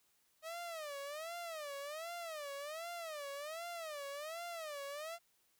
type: tone with vibrato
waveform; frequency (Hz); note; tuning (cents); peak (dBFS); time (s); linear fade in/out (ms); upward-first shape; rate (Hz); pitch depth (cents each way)
sawtooth; 622.3; D#5; 0; -39; 0.42-5.19; 50; sine; 1.3; 190
effects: white hiss -75 dBFS RMS until 5.59 s